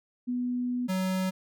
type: tone pair in turn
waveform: sine / square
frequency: 246.8 / 187.21 Hz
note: B3 / F#3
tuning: -1 / +21 cents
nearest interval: perfect fourth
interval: 478 cents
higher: first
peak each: -27 dBFS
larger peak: neither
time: 0.27-0.88 / 0.88-1.31 s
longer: first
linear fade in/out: 20 ms
effects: none